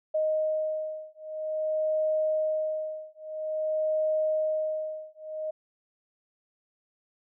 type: beating tone pair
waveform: sine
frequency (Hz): 622.3 / 622.8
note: D#5 / D#5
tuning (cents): 0 / +2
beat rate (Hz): 0.5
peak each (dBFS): -29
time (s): 0.14-5.51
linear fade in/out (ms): 10
effects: none